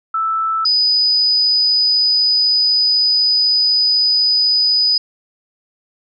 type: tone pair in turn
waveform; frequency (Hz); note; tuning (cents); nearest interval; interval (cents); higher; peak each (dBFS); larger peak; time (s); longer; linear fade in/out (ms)
sine; 1318.5 / 4978; E6 / D#8; 0 / 0; octave + major seventh; 2300; second; -15 / -11; second; 0.14-0.65 / 0.65-4.98; second; 5
effects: none